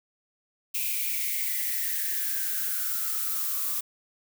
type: noise with high-pass filter sweep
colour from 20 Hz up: violet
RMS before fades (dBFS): -29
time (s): 0.74-3.81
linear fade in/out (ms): 10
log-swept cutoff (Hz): 2500 to 1100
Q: 9.9
effects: none